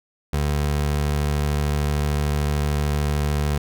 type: tone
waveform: 25% pulse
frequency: 73.4 Hz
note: D2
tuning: in tune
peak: -16 dBFS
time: 0.33-3.58 s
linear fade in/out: 5 ms
effects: none